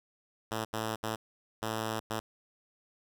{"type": "tone bursts at uneven times", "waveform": "5% pulse", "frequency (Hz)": 110.5, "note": "A2", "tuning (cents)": 8, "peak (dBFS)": -21, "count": 5, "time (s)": [[0.51, 0.65], [0.73, 0.96], [1.03, 1.16], [1.62, 2], [2.1, 2.2]], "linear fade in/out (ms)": 10, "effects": []}